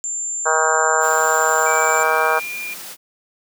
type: tone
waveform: sine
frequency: 7260 Hz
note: A#8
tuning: 47 cents flat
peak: -22 dBFS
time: 0.04-2.03 s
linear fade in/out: 0 ms
type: harmonic tone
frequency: 158.3 Hz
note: D#3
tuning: 30 cents sharp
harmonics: 3 / 4 / 5 / 6 / 7 / 8 / 9 / 10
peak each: -23 / -23 / -23 / -23 / -23 / -23 / -23 / -23 dBFS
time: 0.45-2.4 s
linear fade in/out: 20 ms
type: high-pass noise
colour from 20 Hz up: white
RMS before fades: -34 dBFS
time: 1-2.97 s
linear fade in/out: 50 ms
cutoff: 140 Hz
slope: 96 dB/octave
type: tone with pitch glide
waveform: sine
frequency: 2313 to 2404 Hz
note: D7 to D7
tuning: -27 to +40 cents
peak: -26 dBFS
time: 1.66-2.74 s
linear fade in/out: 5 ms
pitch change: +67 cents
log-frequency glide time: 1.89-2.48 s
effects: none